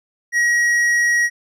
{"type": "tone with tanh clipping", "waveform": "sine", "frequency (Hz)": 1902, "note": "A#6", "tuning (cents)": 34, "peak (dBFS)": -15, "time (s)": [0.32, 1.3], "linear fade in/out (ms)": 50, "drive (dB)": 9, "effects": []}